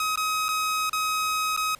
sawtooth tone with dropouts, 1267 Hz, D#6, 31 cents sharp, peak -20 dBFS, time 0-1.75 s, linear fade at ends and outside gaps 2 ms, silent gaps 0.158-0.174 / 0.484-0.488 / 0.896-0.93 / 1.565-1.574 s, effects pink hiss -53 dBFS RMS until 1.79 s + resampled to 32000 Hz

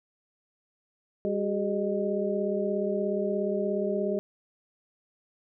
sine tone cluster, 200.1 / 379 / 415.9 / 614 Hz, G3 / F#4 / G#4 / D#5, +36 / +42 / +2 / -23 cents, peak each -31 dBFS, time 1.25-4.19 s, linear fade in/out 0 ms, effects none

